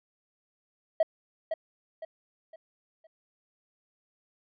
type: tone with echo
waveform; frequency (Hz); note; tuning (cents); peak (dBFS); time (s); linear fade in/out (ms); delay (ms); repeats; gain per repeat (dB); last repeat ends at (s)
triangle; 643; E5; -43; -16; 1-1.03; 5; 510; 4; -9; 3.07
effects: tanh soft clip ceiling -16 dBFS + resampled to 11025 Hz